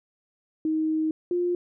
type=tone pair in turn; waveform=sine; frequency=314.4 / 352.9 Hz; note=D#4 / F4; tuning=+18 / +18 cents; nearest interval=major second; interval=200 cents; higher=second; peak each=-22 dBFS; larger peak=neither; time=0.65-1.11 / 1.31-1.55 s; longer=first; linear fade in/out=2 ms; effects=none